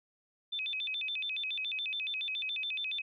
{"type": "tone with vibrato", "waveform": "sine", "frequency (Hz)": 2999, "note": "F#7", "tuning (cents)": 23, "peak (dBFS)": -33, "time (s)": [0.52, 3.02], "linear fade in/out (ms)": 10, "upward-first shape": "square", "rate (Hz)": 7.1, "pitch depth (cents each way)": 290, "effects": []}